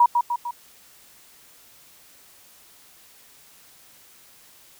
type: tone with echo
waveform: sine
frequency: 959 Hz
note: A#5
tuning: 49 cents sharp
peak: -11 dBFS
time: 0-0.06 s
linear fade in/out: 5 ms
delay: 150 ms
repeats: 3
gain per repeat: -5 dB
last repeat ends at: 0.51 s
effects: white hiss -52 dBFS RMS until 4.79 s